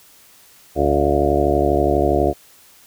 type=harmonic tone with a mistuned harmonic; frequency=72.3 Hz; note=D2; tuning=27 cents flat; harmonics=1 / 2 / 3 / 4 / 5 / 6 / 7 / 8 / 9 / 10; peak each=-22 / -27 / -31 / -23 / -20 / -22 / -30 / -22 / -25 / -22 dBFS; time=0.75-2.34 s; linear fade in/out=50 ms; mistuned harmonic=10; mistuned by=-40 cents; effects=white hiss -49 dBFS RMS until 2.86 s